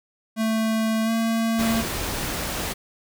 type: tone with pitch glide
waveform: square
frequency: 221.6 to 226.4 Hz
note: A3 to A3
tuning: +13 to +50 cents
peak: -21 dBFS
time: 0.36-1.84 s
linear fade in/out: 50 ms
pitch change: +37 cents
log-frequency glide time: 1.04-1.11 s
type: noise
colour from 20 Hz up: pink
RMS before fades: -28 dBFS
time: 1.58-2.74 s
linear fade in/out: 20 ms
effects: none